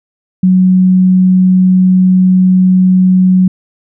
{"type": "tone", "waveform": "sine", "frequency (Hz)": 185, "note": "F#3", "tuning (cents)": 0, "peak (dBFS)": -4, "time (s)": [0.43, 3.48], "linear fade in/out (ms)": 5, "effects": []}